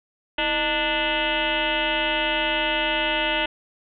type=tone with frequency modulation; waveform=sine; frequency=1760 Hz; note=A6; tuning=in tune; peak=-20 dBFS; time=0.38-3.46 s; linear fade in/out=5 ms; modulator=287 Hz; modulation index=4.9; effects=none